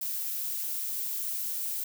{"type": "noise", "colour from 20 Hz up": "violet", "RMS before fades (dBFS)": -33, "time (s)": [0.01, 1.84], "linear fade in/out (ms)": 5, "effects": []}